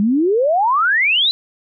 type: exponential sweep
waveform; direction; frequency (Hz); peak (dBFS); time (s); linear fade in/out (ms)
sine; up; 196 to 4081; -12; 0-1.31; 0
effects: none